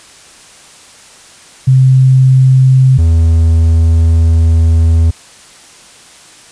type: tone pair in turn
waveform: sine / triangle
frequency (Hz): 130.81 / 81.86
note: C3 / E2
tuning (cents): 0 / -12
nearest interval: minor sixth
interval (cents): 812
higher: first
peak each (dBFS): -3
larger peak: neither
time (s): 1.67-2.98 / 2.98-5.11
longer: second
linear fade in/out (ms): 10
effects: white hiss -38 dBFS RMS until 6.51 s + resampled to 22050 Hz